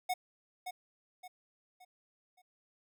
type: tone with echo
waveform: square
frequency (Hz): 732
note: F#5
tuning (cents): -19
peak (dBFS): -31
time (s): 0.09-0.14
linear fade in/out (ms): 10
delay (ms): 570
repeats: 4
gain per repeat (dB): -8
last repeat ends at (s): 2.42
effects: none